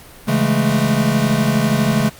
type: chord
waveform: square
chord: A major seventh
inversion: first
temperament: equal with one note detuned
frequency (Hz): 138.59 / 165.58 / 207.7 / 220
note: C#3 / E3 / G#3 / A3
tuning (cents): 0 / +8 / 0 / 0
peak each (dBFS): -20 / -23 / -20 / -19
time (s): 0.27-2.1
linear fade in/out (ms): 20
effects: pink hiss -41 dBFS RMS until 2.19 s + Opus 48 kbps